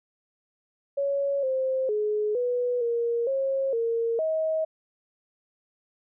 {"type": "tone with pitch steps", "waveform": "sine", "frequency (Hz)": [559, 524, 422.6, 491, 469.2, 540, 460.9, 635], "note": ["C#5", "C5", "G#4", "B4", "A#4", "C#5", "A#4", "D#5"], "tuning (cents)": [14, 2, 30, -10, 11, -45, -20, 35], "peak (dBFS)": -23, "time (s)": [0.97, 4.65], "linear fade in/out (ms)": 10, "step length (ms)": 460, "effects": []}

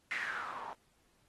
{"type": "noise with low-pass filter sweep", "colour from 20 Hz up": "blue", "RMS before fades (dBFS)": -40, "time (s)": [0.11, 0.73], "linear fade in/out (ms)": 0, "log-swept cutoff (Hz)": [2100, 850], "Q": 6.1, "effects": ["pink hiss -72 dBFS RMS until 1.28 s", "AAC 32 kbps"]}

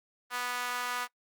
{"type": "tone with high-pass filter", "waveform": "sawtooth", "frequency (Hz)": 246.2, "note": "B3", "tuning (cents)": -5, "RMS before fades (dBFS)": -34, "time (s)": [0.3, 1.08], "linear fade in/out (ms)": 50, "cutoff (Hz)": 1200, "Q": 1.8, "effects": ["noise-tail reverb RT60 0.1 s tail -23 dB re dry", "Opus 24 kbps"]}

